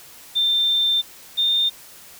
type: tone pair in turn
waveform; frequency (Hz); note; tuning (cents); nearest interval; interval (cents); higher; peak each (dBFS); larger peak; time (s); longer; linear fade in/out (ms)
sine; 3582 / 3624; A7 / A#7; +30 / -50; unison; 20; second; -16; neither; 0.35-1.02 / 1.37-1.7; first; 20
effects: white hiss -44 dBFS RMS until 2.19 s